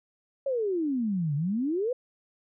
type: exponential two-way sweep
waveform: sine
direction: down then up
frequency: 564 to 139 to 522 Hz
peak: -25 dBFS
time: 0.46-1.93 s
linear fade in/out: 5 ms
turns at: 1.35 s
effects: none